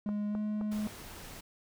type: tone with pitch glide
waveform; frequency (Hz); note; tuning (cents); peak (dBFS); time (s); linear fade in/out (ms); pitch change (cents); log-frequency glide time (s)
triangle; 207.7 to 211.5; G#3 to G#3; 0 to +32; -29; 0.06-0.87; 2; +32; 0.29-0.38
type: click train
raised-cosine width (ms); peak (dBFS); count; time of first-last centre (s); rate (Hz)
1; -28; 4; 0.09-0.873; 3.83
type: noise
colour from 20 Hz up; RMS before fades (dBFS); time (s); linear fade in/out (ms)
pink; -47; 0.71-1.41; 10
effects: none